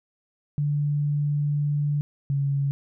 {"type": "tone pair in turn", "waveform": "sine", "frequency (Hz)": [146.2, 139.8], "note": ["D3", "C#3"], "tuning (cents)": [-7, 15], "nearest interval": "minor second", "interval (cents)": 78, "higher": "first", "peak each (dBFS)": -21, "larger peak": "neither", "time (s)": [[0.58, 2.01], [2.3, 2.71]], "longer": "first", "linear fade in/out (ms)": 0, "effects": []}